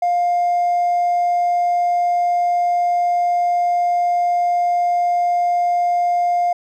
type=tone with hard clipping; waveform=triangle; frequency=704 Hz; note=F5; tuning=14 cents sharp; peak=-14 dBFS; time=0.02-6.53 s; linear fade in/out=5 ms; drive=2 dB; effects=none